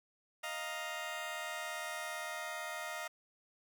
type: chord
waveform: 15% pulse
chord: Eb suspended second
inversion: none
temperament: just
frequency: 622.3 / 700 / 933.4 Hz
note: Eb5 / F5 / Bb5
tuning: 0 / +4 / +2 cents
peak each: -37 / -37 / -40 dBFS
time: 0.43-3.08 s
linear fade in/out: 10 ms
effects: none